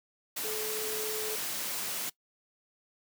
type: tone in noise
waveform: sine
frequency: 432.3 Hz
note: A4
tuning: 31 cents flat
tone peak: -36 dBFS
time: 0.44-1.36 s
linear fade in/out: 10 ms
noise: white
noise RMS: -35 dBFS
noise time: 0.36-2.1 s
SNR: -4 dB
effects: noise-tail reverb RT60 0.1 s tail -21 dB re dry + high-pass 150 Hz 12 dB/octave